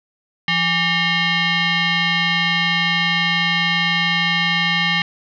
sine tone with frequency modulation, 171.4 Hz, F3, 32 cents flat, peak -15 dBFS, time 0.48-5.02 s, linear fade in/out 2 ms, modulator 995 Hz, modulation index 3.3, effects none

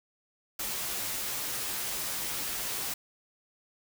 white noise with comb filter, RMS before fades -34 dBFS, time 0.59-2.94 s, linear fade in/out 5 ms, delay 12 ms, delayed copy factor -0.5, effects none

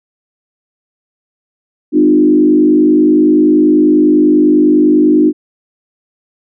sine tone with frequency modulation, 304.6 Hz, D#4, 37 cents flat, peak -5 dBFS, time 1.92-5.33 s, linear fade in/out 50 ms, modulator 50.2 Hz, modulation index 0.99, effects none

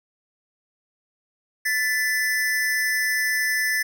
square tone pair together, 1750.7 / 2000 Hz, A6 / B6, -9 / +21 cents, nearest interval major second, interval 230 cents, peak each -23 / -26 dBFS, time 1.65-3.83 s, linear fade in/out 10 ms, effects none

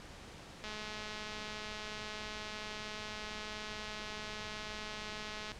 click train, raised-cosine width 0.2 ms, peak -26 dBFS, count 1040, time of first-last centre 0.64-5.518 s, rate 213 Hz, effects pink hiss -51 dBFS RMS until 5.59 s + low-pass 6000 Hz 12 dB/octave

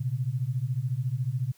sine beating tone pair, 120 / 134 Hz, B2 / C3, -49 / +42 cents, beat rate 14 Hz, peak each -29 dBFS, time 0-1.52 s, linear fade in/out 10 ms, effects white hiss -62 dBFS RMS until 1.57 s

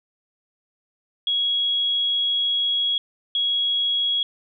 sine tone bursts at uneven times, 3322 Hz, G#7, in tune, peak -19 dBFS, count 2, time 1.27-2.98 / 3.35-4.23 s, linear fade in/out 2 ms, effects none

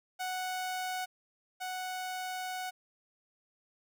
sawtooth tone pair in turn, 740 / 740 Hz, F#5 / F#5, 0 / 0 cents, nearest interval unison, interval 0 cents, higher neither, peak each -30 / -32 dBFS, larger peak first, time 0.19-1.06 / 1.6-2.71 s, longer second, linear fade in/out 20 ms, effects none

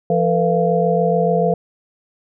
sine tone cluster, 171.6 / 450.3 / 497.2 / 688 Hz, F3 / A4 / B4 / F5, -30 / +40 / +12 / -26 cents, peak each -19 dBFS, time 0.1-1.54 s, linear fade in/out 2 ms, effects none

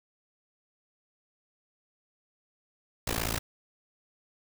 pink noise with amplitude modulation, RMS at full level -27 dBFS, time 3.07-3.39 s, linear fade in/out 5 ms, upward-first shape sine, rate 55.9 Hz, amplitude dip 100%, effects none

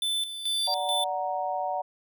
square tone with tremolo, 3520 Hz, A7, in tune, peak -26 dBFS, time 0.02-1.04 s, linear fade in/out 2 ms, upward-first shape square, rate 2.3 Hz, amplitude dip 65%
triangle tone with exponential growth, 4699 Hz, D8, in tune, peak -23 dBFS, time 0.28-0.74 s, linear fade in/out 0 ms, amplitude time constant 100 ms
sine chord, D augmented, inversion none, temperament equal with one note detuned, 584.3 / 740 / 932.3 Hz, D5 / F#5 / A#5, -9 / 0 / 0 cents, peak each -33 / -29 / -33 dBFS, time 0.67-1.82 s, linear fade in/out 10 ms
effects none

